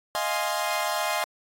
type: chord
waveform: sawtooth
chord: F minor seventh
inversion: third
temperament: equal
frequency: 622.3 / 698.5 / 830.6 / 1046.5 Hz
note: Eb5 / F5 / Ab5 / C6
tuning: 0 / 0 / 0 / 0 cents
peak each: -27 dBFS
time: 0.15-1.24 s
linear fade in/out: 0 ms
effects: AAC 48 kbps